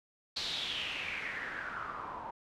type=noise with low-pass filter sweep; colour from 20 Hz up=white; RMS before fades=-39 dBFS; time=0.36-2.31 s; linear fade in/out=10 ms; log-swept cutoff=4300 to 900 Hz; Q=5.6; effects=none